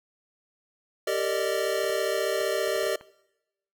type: chord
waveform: square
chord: Eb major seventh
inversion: first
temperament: equal with one note detuned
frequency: 392 / 458.7 / 587.3 / 622.3 Hz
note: G4 / Bb4 / D5 / Eb5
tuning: 0 / -28 / 0 / 0 cents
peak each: -31 dBFS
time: 1.07-2.96 s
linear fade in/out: 5 ms
type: clicks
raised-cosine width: 0.5 ms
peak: -30 dBFS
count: 8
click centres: 1.842 / 1.899 / 2.412 / 2.676 / 2.76 / 2.831 / 2.867 / 3.011 s
effects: noise-tail reverb RT60 0.9 s tail -22 dB re dry